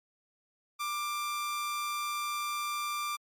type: tone with amplitude modulation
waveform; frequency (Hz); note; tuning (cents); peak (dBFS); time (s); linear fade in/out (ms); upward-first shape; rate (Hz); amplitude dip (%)
sawtooth; 1184; D6; +14; -27; 0.79-3.17; 20; sine; 226; 25
effects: MP3 64 kbps